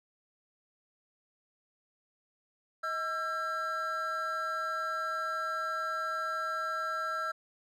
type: tone cluster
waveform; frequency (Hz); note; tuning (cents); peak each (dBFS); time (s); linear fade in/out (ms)
triangle; 634 / 1343 / 1614; D#5 / E6 / G#6; +32 / +32 / -50; -39 / -31 / -37; 2.83-7.32; 10
effects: none